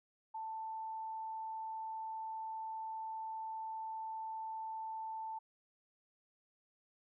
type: tone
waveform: sine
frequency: 885 Hz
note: A5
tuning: 10 cents sharp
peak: -40 dBFS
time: 0.34-5.39 s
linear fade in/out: 10 ms
effects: none